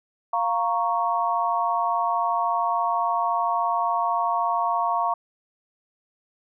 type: chord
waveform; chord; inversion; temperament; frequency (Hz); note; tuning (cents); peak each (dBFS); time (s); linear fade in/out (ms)
sine; Bb minor; second; equal; 698.5 / 932.3 / 1108.7; F5 / Bb5 / Db6; 0 / 0 / 0; -25; 0.33-5.14; 5
effects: none